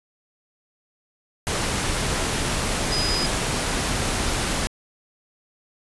sine tone in noise, 4978 Hz, D#8, in tune, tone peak -24 dBFS, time 2.92-3.26 s, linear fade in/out 0 ms, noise pink, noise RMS -24 dBFS, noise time 1.47-4.67 s, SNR -3 dB, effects resampled to 24000 Hz

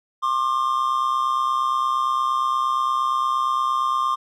triangle tone pair together, 1065.4 / 1194 Hz, C6 / D6, +31 / +28 cents, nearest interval major second, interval 197 cents, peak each -20 dBFS, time 0.22-4.16 s, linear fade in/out 20 ms, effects none

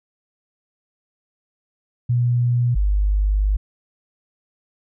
sine tone pair in turn, 121.4 / 50.34 Hz, B2 / G1, -29 / +47 cents, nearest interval octave + minor third, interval 1524 cents, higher first, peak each -15 / -15 dBFS, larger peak neither, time 2.09-2.75 / 2.75-3.57 s, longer second, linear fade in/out 10 ms, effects none

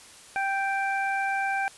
harmonic tone, 784 Hz, G5, in tune, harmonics 1 / 2 / 3, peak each -27 / -29 / -33 dBFS, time 0.36-1.68 s, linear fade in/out 0 ms, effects white hiss -49 dBFS RMS until 1.77 s + resampled to 24000 Hz

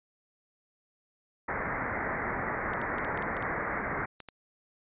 white low-pass noise, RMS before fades -33 dBFS, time 1.48-4.06 s, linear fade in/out 10 ms, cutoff 2100 Hz, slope 96 dB/octave
clicks, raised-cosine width 0.2 ms, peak -25 dBFS, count 10, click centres 2.736 / 2.816 / 2.984 / 3.048 / 3.175 / 3.224 / 3.368 / 3.425 / 4.203 / 4.287 s
effects resampled to 8000 Hz

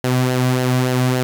sawtooth tone with flanger, 127 Hz, B2, 49 cents sharp, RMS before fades -17 dBFS, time 0.04-1.23 s, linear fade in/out 0 ms, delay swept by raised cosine 0.83 to 2.33 ms, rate 3.5 Hz, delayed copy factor -0.5, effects none

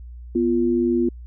sine tone pair together, 245.4 / 347.4 Hz, B3 / F4, -11 / -9 cents, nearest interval tritone, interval 602 cents, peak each -20 / -19 dBFS, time 0.35-1.09 s, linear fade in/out 5 ms, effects added 60 Hz sine -35 dBFS peak until 1.26 s

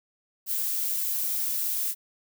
violet noise with amplitude modulation, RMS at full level -27 dBFS, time 0.46-1.95 s, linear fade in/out 50 ms, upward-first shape sine, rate 225 Hz, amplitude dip 25%, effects none

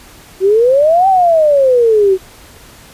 sine exponential two-way sweep, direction up then down, 368.7 to 784 to 368.7 Hz, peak -6 dBFS, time 0.4-2.18 s, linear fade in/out 50 ms, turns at 1.08 s, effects pink hiss -39 dBFS RMS until 2.93 s + resampled to 32000 Hz

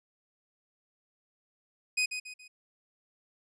sawtooth tone with echo, 2500 Hz, D#7, 8 cents sharp, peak -22 dBFS, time 1.97-2.06 s, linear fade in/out 10 ms, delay 140 ms, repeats 3, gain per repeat -8 dB, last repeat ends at 2.48 s, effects resampled to 22050 Hz

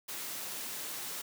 white noise, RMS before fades -40 dBFS, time 0.08-1.22 s, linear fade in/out 10 ms, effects high-pass 150 Hz 12 dB/octave

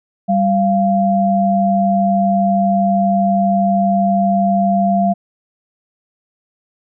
sine tone pair together, 195.7 / 691.8 Hz, G3 / F5, -3 / -17 cents, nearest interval octave + minor seventh, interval 2186 cents, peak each -14 dBFS, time 0.28-5.14 s, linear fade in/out 20 ms, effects none

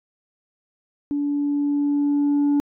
sine tone with level ramp, 288 Hz, D4, 34 cents flat, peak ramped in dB -20 to -13 dBFS, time 1.11-2.6 s, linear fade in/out 0 ms, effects tanh soft clip ceiling -15 dBFS

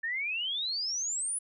sine exponential sweep, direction up, 1760 to 10180 Hz, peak -30 dBFS, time 0.03-1.39 s, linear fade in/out 10 ms, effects none

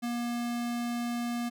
square tone, 238.5 Hz, A#3, 40 cents sharp, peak -31 dBFS, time 0.02-1.5 s, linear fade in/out 20 ms, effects none

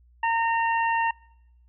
harmonic tone, 917 Hz, A#5, 29 cents flat, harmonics 1 / 2 / 3, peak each -22 / -28 / -32 dBFS, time 0.23-1.11 s, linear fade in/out 5 ms, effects noise-tail reverb RT60 0.8 s tail -25 dB re dry + added 60 Hz sine -54 dBFS peak until 1.68 s

